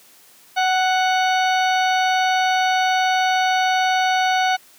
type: harmonic tone with a mistuned harmonic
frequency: 740 Hz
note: F#5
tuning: in tune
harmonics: 1 / 2 / 3 / 4 / 5 / 6 / 8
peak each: -17 / -23 / -27 / -29 / -31 / -33 / -35 dBFS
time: 0.56-4.57 s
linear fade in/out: 20 ms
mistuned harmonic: 1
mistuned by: +16 cents
effects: white hiss -50 dBFS RMS until 4.78 s + high-pass 150 Hz 12 dB/octave